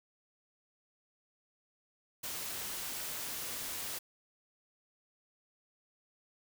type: noise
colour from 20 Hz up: white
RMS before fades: -40 dBFS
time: 2.23-3.99 s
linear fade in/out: 10 ms
effects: none